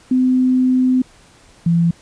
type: tone pair in turn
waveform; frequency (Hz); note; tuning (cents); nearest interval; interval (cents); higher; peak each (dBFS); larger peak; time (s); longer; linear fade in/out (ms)
sine; 255.6 / 169.07; C4 / E3; -40 / +44; perfect fifth; 716; first; -11; neither; 0.11-1.02 / 1.66-1.91; first; 5
effects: pink hiss -48 dBFS RMS until 2.01 s + resampled to 22050 Hz